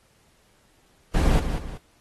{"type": "noise with echo", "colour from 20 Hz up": "brown", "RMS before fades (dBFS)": -19, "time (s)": [1.14, 1.4], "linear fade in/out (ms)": 10, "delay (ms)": 190, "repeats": 2, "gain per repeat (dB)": -8, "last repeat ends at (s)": 1.78, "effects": ["pink hiss -62 dBFS RMS until 2 s", "AAC 32 kbps"]}